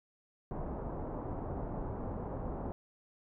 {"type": "low-pass noise", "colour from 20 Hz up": "pink", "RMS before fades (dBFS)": -39, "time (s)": [0.51, 2.72], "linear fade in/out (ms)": 0, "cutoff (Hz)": 950, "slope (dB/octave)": 24, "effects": []}